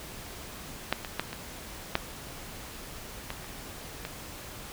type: clicks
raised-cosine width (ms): 0.3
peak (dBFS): -8 / -19 / -11 / -20 / -8 / -17 / -28 / -18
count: 8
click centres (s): 0.926 / 1.048 / 1.196 / 1.33 / 1.954 / 3.304 / 3.444 / 4.051
effects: pink hiss -43 dBFS RMS until 4.72 s